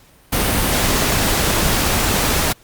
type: noise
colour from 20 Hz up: pink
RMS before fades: -17 dBFS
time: 0.32-2.53 s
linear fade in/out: 10 ms
effects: pink hiss -50 dBFS RMS until 2.63 s + Opus 48 kbps